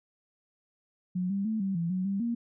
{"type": "tone with pitch steps", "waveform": "sine", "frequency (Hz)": [181.8, 197.6, 219.4, 193.7, 168.5, 185.1, 196.9, 234.8], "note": ["F#3", "G3", "A3", "G3", "E3", "F#3", "G3", "A#3"], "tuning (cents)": [-30, 14, -5, -20, 38, 1, 8, 13], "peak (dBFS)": -27, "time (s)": [1.15, 2.35], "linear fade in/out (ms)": 10, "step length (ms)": 150, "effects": []}